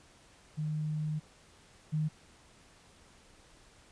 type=tone pair in turn; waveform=sine; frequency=153.4 / 154.38 Hz; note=D#3 / D#3; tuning=-24 / -13 cents; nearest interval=unison; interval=11 cents; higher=second; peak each=-31 / -28 dBFS; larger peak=second; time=0.57-1.2 / 1.92-2.09 s; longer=first; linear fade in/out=20 ms; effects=pink hiss -60 dBFS RMS until 3.91 s + resampled to 22050 Hz